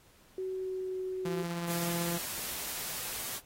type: tone with pitch glide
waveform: sine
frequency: 375.8 to 373.2 Hz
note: F#4 to F#4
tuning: +27 to +15 cents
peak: -33 dBFS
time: 0.38-1.43 s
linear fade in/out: 2 ms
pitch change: -12 cents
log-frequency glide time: 0.53-0.94 s
type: tone with tremolo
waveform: sawtooth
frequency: 171.2 Hz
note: F3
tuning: 34 cents flat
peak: -29 dBFS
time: 1.25-2.18 s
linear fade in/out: 5 ms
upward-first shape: sine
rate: 16 Hz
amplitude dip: 25%
type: noise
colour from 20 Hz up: white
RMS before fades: -38 dBFS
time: 1.66-3.41 s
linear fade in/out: 50 ms
effects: pink hiss -62 dBFS RMS until 3.45 s + AAC 48 kbps